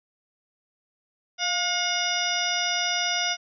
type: harmonic tone with a mistuned harmonic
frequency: 719 Hz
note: F#5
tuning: 50 cents flat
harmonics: 1 / 2 / 3 / 4 / 5 / 7 / 8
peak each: -31 / -31 / -31 / -31 / -31 / -31 / -31 dBFS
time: 1.38-3.37 s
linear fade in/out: 50 ms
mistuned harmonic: 1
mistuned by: -43 cents
effects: none